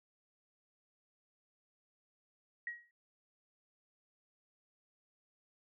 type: tone with exponential decay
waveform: sine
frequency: 1900 Hz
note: A#6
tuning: 33 cents sharp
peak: -35 dBFS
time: 2.67-2.91 s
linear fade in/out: 2 ms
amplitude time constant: 51 ms
effects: none